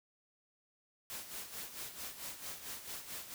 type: noise with tremolo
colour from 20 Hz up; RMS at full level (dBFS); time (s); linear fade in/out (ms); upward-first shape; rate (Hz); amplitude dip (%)
white; -43; 1.1-3.34; 0; sine; 4.5; 65
effects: none